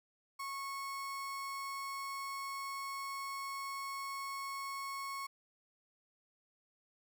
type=tone; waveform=35% pulse; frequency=1099 Hz; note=C#6; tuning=15 cents flat; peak=-38 dBFS; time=0.39-5.27 s; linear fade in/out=10 ms; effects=none